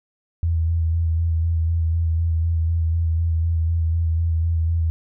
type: tone with vibrato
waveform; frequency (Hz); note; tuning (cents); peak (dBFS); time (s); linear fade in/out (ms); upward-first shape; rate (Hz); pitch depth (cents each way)
sine; 82.41; E2; 0; -17; 0.43-4.9; 0; square; 4; 23
effects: none